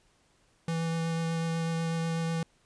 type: tone with vibrato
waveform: square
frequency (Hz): 164.81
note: E3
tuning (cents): 0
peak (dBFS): -29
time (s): 0.68-2.43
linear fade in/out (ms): 2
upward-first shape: triangle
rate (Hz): 8.1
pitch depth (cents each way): 12
effects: pink hiss -67 dBFS RMS until 2.65 s + resampled to 22050 Hz